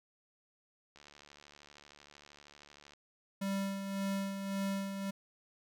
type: click train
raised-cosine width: 0.2 ms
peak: -38 dBFS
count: 145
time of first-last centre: 0.96-2.935 s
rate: 72.9 Hz
type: tone with tremolo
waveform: square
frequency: 196 Hz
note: G3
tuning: in tune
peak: -33 dBFS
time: 3.41-5.11 s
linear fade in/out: 10 ms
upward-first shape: sine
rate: 1.8 Hz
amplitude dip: 50%
effects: none